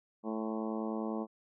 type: harmonic tone with a mistuned harmonic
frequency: 110 Hz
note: A2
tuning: in tune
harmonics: 2 / 3 / 4 / 5 / 6 / 7 / 8 / 9 / 10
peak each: -36 / -40 / -42 / -44 / -46 / -47 / -48 / -49 / -50 dBFS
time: 0.23-1.27 s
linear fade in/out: 50 ms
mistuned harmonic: 9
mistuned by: +40 cents
effects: none